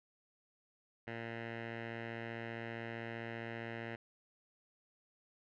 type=tone with low-pass filter; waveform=10% pulse; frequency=115.3 Hz; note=A#2; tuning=19 cents flat; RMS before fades=-44 dBFS; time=1.07-3.96 s; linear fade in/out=5 ms; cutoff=2200 Hz; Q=3.9; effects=none